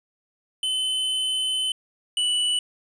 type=tone pair in turn; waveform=square; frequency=3042 / 2962 Hz; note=F#7 / F#7; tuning=+47 / +1 cents; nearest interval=unison; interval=46 cents; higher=first; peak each=-23 / -21 dBFS; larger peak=second; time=0.63-1.72 / 2.17-2.59 s; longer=first; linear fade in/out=2 ms; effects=resampled to 22050 Hz